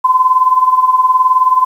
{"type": "tone with tremolo", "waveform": "sine", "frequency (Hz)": 1023, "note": "C6", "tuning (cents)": -39, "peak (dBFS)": -4, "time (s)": [0.04, 1.65], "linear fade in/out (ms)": 10, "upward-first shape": "sine", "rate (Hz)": 19, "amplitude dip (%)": 70, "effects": ["7-bit"]}